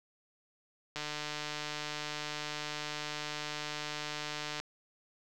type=click train; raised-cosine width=0.2 ms; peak=-20 dBFS; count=547; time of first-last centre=0.96-4.6 s; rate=150 Hz; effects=none